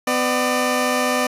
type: tone pair together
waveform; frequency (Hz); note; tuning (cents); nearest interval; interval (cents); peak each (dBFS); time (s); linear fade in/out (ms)
15% pulse; 251.4 / 598; B3 / D5; +31 / +31; octave + minor third; 1500; -14; 0.07-1.27; 5
effects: resampled to 32000 Hz